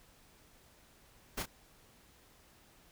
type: noise with echo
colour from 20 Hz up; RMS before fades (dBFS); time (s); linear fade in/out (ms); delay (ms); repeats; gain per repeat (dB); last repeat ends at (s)
pink; -37; 1.37-1.43; 10; 29; 1; -7; 1.459
effects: pink hiss -63 dBFS RMS until 2.91 s